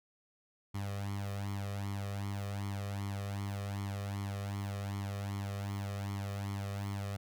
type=tone with flanger; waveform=sawtooth; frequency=99.9 Hz; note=G2; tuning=33 cents sharp; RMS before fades=-38 dBFS; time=0.74-7.17 s; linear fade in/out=10 ms; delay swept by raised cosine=0.92 to 1.66 ms; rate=2.6 Hz; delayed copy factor=+0.75; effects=none